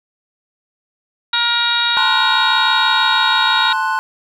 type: harmonic tone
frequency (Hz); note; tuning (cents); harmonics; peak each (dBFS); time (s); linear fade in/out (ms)
473.1; A#4; +26; 2 / 3 / 4 / 5 / 6 / 7 / 8 / 9; -23 / -19 / -27 / -27 / -28 / -28 / -17 / -27; 1.33-3.73; 5
type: chord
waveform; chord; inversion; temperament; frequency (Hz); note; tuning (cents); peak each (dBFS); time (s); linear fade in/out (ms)
triangle; F# diminished; first; equal; 880 / 1046.5 / 1480; A5 / C6 / F#6; 0 / 0 / 0; -18; 1.97-3.99; 0
effects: none